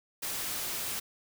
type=noise; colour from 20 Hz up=white; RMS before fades=-35 dBFS; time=0.22-1 s; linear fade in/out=10 ms; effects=none